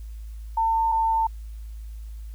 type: tone pair in turn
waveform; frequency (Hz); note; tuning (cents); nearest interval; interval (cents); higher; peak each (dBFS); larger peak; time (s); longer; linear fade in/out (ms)
sine; 901 / 897.3; A5 / A5; +41 / +34; unison; 7; first; -19; neither; 0.57-0.92 / 0.92-1.27; neither; 5
effects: added 54 Hz sine -34 dBFS peak until 2.34 s + white hiss -60 dBFS RMS until 2.34 s